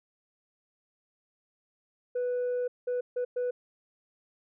sine tone bursts at uneven times, 493.6 Hz, B4, 1 cent flat, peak -25 dBFS, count 4, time 2.15-2.68 / 2.87-3.01 / 3.16-3.25 / 3.36-3.51 s, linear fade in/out 10 ms, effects tanh soft clip ceiling -26 dBFS

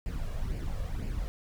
brown noise with flanger, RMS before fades -33 dBFS, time 0.06-1.28 s, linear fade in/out 0 ms, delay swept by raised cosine 0.4 to 1.8 ms, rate 2 Hz, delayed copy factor +0.6, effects none

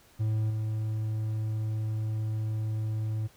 triangle tone with level steps, 108.9 Hz, A2, 17 cents flat, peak -23 / -26 dBFS, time 0.19-3.28 s, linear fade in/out 20 ms, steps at 0.5 s, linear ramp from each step 5 ms, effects pink hiss -59 dBFS RMS until 3.36 s

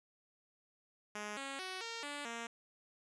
5% pulse tone with pitch steps, 209.1 / 273.6 / 373.5 / 460 / 289.6 / 232.5 Hz, G#3 / C#4 / F#4 / A#4 / D4 / A#3, +12 / -23 / +16 / -23 / -24 / -4 cents, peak -30 dBFS, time 1.15-2.47 s, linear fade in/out 5 ms, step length 220 ms, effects resampled to 22050 Hz

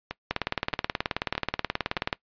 two click trains, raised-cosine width 0.3 ms, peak -15 / -9 dBFS, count 4 / 35, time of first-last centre 0.11-1.973 / 0.31-2.128 s, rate 1.61 / 18.7 Hz, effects noise-tail reverb RT60 0.1 s tail -21 dB re dry + resampled to 11025 Hz

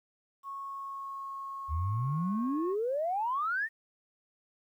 sine tone with pitch glide, 1100 to 1092.4 Hz, C#6 to C#6, -14 to -26 cents, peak -37 dBFS, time 0.43-2.76 s, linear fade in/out 50 ms, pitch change -12 cents, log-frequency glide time 0.55-1.31 s
sine exponential sweep, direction up, 71.2 to 1874 Hz, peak -28 dBFS, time 1.68-3.69 s, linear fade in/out 50 ms
effects tanh soft clip ceiling -21 dBFS + 11-bit

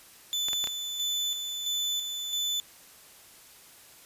35% pulse tone with tremolo, 3500 Hz, A7, 10 cents flat, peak -25 dBFS, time 0.33-2.6 s, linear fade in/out 0 ms, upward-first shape square, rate 1.5 Hz, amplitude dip 45%
clicks, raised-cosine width 0.2 ms, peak -18 dBFS, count 4, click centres 0.485 / 0.532 / 0.641 / 0.673 s
effects white hiss -53 dBFS RMS until 4.05 s + resampled to 32000 Hz

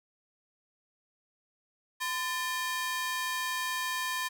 sawtooth ring-modulated tone, 1396.9 Hz, F6, in tune, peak -24 dBFS, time 2-4.29 s, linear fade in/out 20 ms, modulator 374 Hz, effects none

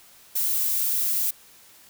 violet noise, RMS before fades -24 dBFS, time 0.35-1.31 s, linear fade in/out 10 ms, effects white hiss -52 dBFS RMS until 1.89 s

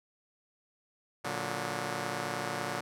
5% pulse chord, Bb augmented, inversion none, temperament just, 116.54 / 145.68 / 182.1 Hz, Bb2 / D3 / F#3, 0 / -14 / -27 cents, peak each -27 dBFS, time 1.24-2.81 s, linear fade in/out 10 ms, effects low-pass 12000 Hz 12 dB/octave

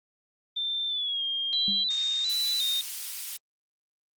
sine tone with pitch glide, 3569 to 3217 Hz, A7 to G7, +24 to +44 cents, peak -27 dBFS, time 0.56-1.84 s, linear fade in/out 10 ms, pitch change -180 cents, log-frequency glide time 0.88-1.23 s
sine tone with vibrato, 3825 Hz, A#7, 44 cents sharp, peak -25 dBFS, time 1.53-2.81 s, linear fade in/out 0 ms, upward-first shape square, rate 1.4 Hz, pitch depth 65 cents each way
sine tone with exponential decay, 200 Hz, G3, 35 cents sharp, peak -30 dBFS, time 1.68-1.94 s, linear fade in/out 0 ms, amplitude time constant 56 ms
pink high-pass noise, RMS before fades -36 dBFS, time 1.9-3.37 s, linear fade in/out 5 ms, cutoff 3900 Hz, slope 12 dB/octave
effects Opus 24 kbps

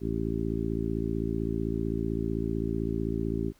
harmonic tone, 55.7 Hz, A1, 22 cents sharp, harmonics 1 / 2 / 3 / 4 / 5 / 6 / 7, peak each -35 / -35 / -35 / -35 / -35 / -35 / -35 dBFS, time 0-3.53 s, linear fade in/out 50 ms, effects pink hiss -64 dBFS RMS until 3.59 s

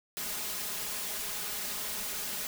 white noise with comb filter, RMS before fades -36 dBFS, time 0.17-2.47 s, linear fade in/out 0 ms, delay 4.8 ms, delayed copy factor +0.8, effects none

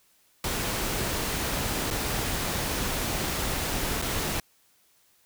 pink noise with dropouts, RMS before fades -29 dBFS, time 0.44-4.4 s, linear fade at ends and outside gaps 2 ms, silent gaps 1.904-1.909 / 4.017-4.022 s, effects white hiss -64 dBFS RMS until 5.25 s

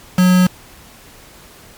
triangle tone with quantisation, 182.3 Hz, F#3, 25 cents flat, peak -6 dBFS, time 0.18-0.47 s, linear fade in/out 5 ms, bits 3, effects pink hiss -42 dBFS RMS until 1.77 s + MP3 96 kbps

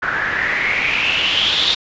white noise with low-pass filter sweep, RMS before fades -18 dBFS, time 0.02-1.75 s, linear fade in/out 10 ms, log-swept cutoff 1500 to 3800 Hz, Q 6.8, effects resampled to 16000 Hz

